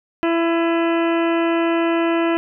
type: harmonic tone with a mistuned harmonic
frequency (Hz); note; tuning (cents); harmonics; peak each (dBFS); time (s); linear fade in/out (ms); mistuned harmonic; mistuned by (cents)
334.1; E4; +23; 1 / 2 / 3 / 4 / 5 / 6 / 7 / 8 / 9; -17 / -23 / -27 / -29 / -31 / -33 / -34 / -35 / -36; 0.23-2.37; 0; 7; +83
effects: none